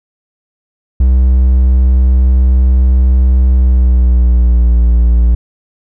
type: tone with pitch glide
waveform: triangle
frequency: 63.6 to 58.66 Hz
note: C2 to A#1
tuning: -48 to +12 cents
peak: -3 dBFS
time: 1-5.35 s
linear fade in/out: 5 ms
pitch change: -140 cents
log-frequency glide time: 3.53-4.78 s
effects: none